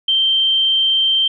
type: tone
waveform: sine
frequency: 3136 Hz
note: G7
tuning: in tune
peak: -12 dBFS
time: 0.08-1.28 s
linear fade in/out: 5 ms
effects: none